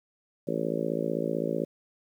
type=harmonic tone; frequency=55.7 Hz; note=A1; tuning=22 cents sharp; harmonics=3 / 4 / 5 / 6 / 7 / 8 / 9 / 10; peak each=-35 / -35 / -35 / -35 / -35 / -35 / -35 / -35 dBFS; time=0.47-1.65 s; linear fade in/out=10 ms; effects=10-bit